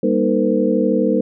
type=tone cluster; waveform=sine; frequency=198.5 / 236.9 / 308.6 / 456.2 / 509 Hz; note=G3 / A#3 / D#4 / A#4 / C5; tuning=+22 / +28 / -14 / -37 / -48 cents; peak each=-20 dBFS; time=0.03-1.21 s; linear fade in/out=5 ms; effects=none